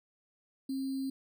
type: tone with sample-and-hold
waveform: sine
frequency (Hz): 268.1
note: C4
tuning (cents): +42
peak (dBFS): -32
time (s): 0.69-1.1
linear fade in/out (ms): 5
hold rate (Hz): 4410
effects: none